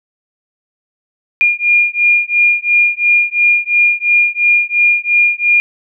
sine beating tone pair, 2416 / 2418.9 Hz, D7 / D#7, +48 / -49 cents, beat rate 2.9 Hz, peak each -12 dBFS, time 1.41-5.6 s, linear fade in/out 0 ms, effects none

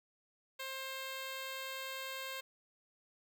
5% pulse tone with notch filter, 530 Hz, C5, 22 cents sharp, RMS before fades -43 dBFS, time 0.59-2.41 s, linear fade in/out 10 ms, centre 5600 Hz, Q 1.5, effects none

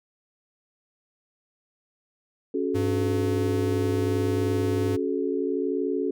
sine chord, F# minor, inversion second, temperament equal with one note detuned, 277.2 / 370 / 430.7 Hz, C#4 / F#4 / A4, 0 / 0 / -37 cents, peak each -28 dBFS, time 2.54-6.11 s, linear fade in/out 5 ms
square tone, 100 Hz, G2, 35 cents sharp, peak -27 dBFS, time 2.74-4.97 s, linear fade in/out 20 ms
effects none

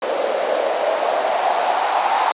white noise with band-pass filter sweep, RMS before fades -19 dBFS, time 0.02-2.32 s, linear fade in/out 2 ms, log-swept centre 520 to 860 Hz, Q 5.1, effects high-pass 300 Hz 12 dB/octave + resampled to 8000 Hz

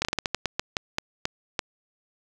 slowing click train, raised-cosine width 0.2 ms, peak -7 dBFS, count 13, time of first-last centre 0.02-1.592 s, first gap 29 ms, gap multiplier 1.25, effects none

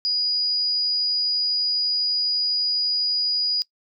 sine tone, 4906 Hz, D#8, 25 cents flat, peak -20 dBFS, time 0.05-3.62 s, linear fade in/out 0 ms, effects noise-tail reverb RT60 0.1 s tail -20 dB re dry

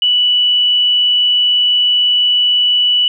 sine tone, 2958 Hz, F#7, 1 cent flat, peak -9 dBFS, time 0.02-3.08 s, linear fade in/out 2 ms, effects none

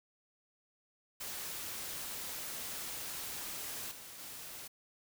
white noise with level steps, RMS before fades -42 / -50 / -47 dBFS, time 1.2-4.68 s, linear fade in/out 10 ms, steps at 3.91 / 4.19 s, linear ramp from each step 5 ms, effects none

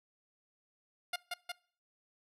10% pulse tone with echo, 708 Hz, F5, 23 cents sharp, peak -25 dBFS, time 1.13-1.16 s, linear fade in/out 5 ms, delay 180 ms, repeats 2, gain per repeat -2 dB, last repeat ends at 1.52 s, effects noise-tail reverb RT60 0.5 s tail -24 dB re dry + low-pass 12000 Hz 12 dB/octave

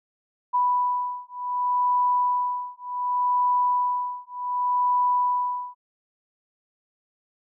sine beating tone pair, 987.8 / 988.47 Hz, B5 / B5, 0 / +1 cents, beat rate 0.67 Hz, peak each -24 dBFS, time 0.53-5.75 s, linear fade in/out 20 ms, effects none

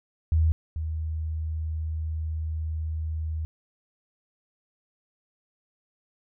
sine tone pair in turn, 79.9 / 79.03 Hz, D#2 / D#2, +47 / +28 cents, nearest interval unison, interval 19 cents, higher first, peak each -18 / -27 dBFS, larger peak first, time 0.32-0.52 / 0.76-3.45 s, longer second, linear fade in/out 0 ms, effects none

